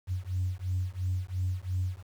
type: beating tone pair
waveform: sine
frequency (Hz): 90.5 / 93.4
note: F#2 / F#2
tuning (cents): -38 / +17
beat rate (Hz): 2.9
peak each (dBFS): -31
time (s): 0.07-2.03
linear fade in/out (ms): 50
effects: tanh soft clip ceiling -22 dBFS + 9-bit